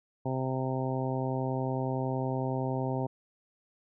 harmonic tone, 130.81 Hz, C3, in tune, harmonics 1 / 2 / 3 / 4 / 5 / 6 / 7, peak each -32 / -35 / -37 / -38 / -39 / -40 / -40 dBFS, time 0.25-3.07 s, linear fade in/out 10 ms, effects none

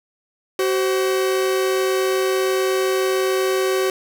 45% pulse tone pair together, 378.6 / 524.3 Hz, F#4 / C5, +40 / +3 cents, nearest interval tritone, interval 563 cents, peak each -18 / -25 dBFS, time 0.59-3.9 s, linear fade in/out 2 ms, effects none

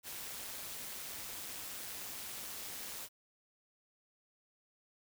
white noise with amplitude modulation, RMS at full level -42 dBFS, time 0.03-3.09 s, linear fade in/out 50 ms, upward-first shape sine, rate 203 Hz, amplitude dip 60%, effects none

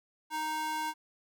square tone with high-pass filter, 311.1 Hz, D#4, in tune, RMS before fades -34 dBFS, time 0.3-0.94 s, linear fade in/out 50 ms, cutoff 790 Hz, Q 2.3, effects none

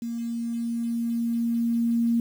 sine tone with level ramp, 233.1 Hz, A#3, in tune, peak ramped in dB -28 to -19 dBFS, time 0.02-2.2 s, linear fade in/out 2 ms, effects 8-bit

